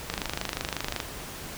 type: click train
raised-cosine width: 0.2 ms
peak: -11 dBFS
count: 24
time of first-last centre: 0.1-1.002 s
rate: 25.5 Hz
effects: pink hiss -39 dBFS RMS until 1.57 s